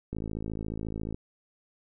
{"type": "click train", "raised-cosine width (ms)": 3, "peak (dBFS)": -22, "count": 56, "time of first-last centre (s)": [0.13, 1.145], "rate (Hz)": 54.2, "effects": []}